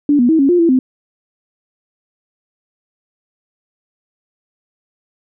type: tone with pitch steps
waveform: sine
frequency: 290.3 / 243.1 / 320.9 / 274.8 / 352.7 / 335.2 / 258.2 Hz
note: D4 / B3 / E4 / C#4 / F4 / E4 / C4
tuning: -20 / -27 / -46 / -15 / +17 / +29 / -23 cents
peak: -8 dBFS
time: 0.09-0.79 s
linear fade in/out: 2 ms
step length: 100 ms
effects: none